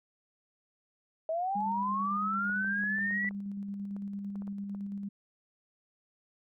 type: linear sweep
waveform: sine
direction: up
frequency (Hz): 629 to 1975.5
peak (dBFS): -29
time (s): 1.29-3.29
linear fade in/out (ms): 2
type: tone with tremolo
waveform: sine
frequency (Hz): 200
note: G3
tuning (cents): +35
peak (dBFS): -34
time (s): 1.55-5.09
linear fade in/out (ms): 10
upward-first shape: square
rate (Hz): 8.9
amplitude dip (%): 25
type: clicks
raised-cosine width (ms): 1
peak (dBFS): -37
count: 12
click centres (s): 2.496 / 2.646 / 2.836 / 2.985 / 3.109 / 3.246 / 3.31 / 3.965 / 4.356 / 4.421 / 4.478 / 4.748
effects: none